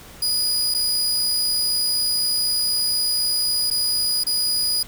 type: tone with dropouts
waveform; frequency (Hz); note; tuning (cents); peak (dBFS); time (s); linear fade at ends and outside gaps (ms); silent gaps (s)
sawtooth; 4918; D#8; -21; -16; 0.22-4.83; 5; 0.741-0.746 / 3.703-3.71 / 4.237-4.266
effects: pink hiss -43 dBFS RMS until 4.87 s